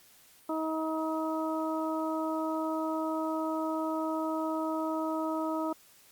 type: harmonic tone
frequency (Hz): 317.4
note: D#4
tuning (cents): +35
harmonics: 1 / 2 / 3 / 4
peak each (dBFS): -32 / -35 / -37 / -38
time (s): 0.49-5.73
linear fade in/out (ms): 5
effects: white hiss -59 dBFS RMS until 6.11 s + Opus 48 kbps